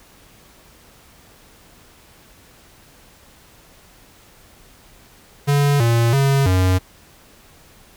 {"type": "tone with pitch steps", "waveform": "square", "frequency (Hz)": [143, 116.6, 137.6, 92.5], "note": ["D3", "A#2", "C#3", "F#2"], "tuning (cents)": [-46, 1, -12, 0], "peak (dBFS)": -14, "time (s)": [5.47, 6.79], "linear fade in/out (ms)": 20, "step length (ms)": 330, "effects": ["pink hiss -49 dBFS RMS until 7.96 s"]}